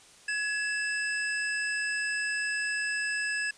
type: tone pair together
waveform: square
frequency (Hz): 1688 / 2643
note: G#6 / E7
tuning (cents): +28 / +4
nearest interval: minor sixth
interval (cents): 776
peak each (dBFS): -30 / -36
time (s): 0.28-3.51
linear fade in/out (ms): 5
effects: white hiss -55 dBFS RMS until 3.57 s + resampled to 22050 Hz